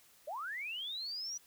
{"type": "linear sweep", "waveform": "sine", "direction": "up", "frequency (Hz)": [538, 5920], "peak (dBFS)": -38, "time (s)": [0.27, 1.38], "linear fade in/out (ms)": 10, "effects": ["white hiss -64 dBFS RMS until 1.46 s"]}